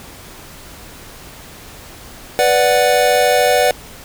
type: chord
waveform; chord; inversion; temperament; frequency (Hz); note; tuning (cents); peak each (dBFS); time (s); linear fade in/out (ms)
square; B minor; none; equal; 493.9 / 587.3 / 740; B4 / D5 / F#5; 0 / 0 / 0; -16; 2.39-3.71; 0
effects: pink hiss -37 dBFS RMS until 4.04 s